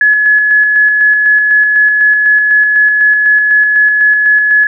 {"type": "tone with tremolo", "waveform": "sine", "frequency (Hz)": 1700, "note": "G#6", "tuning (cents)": 40, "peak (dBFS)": -4, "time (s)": [0.01, 4.67], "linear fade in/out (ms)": 2, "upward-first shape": "square", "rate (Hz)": 4, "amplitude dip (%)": 30, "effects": []}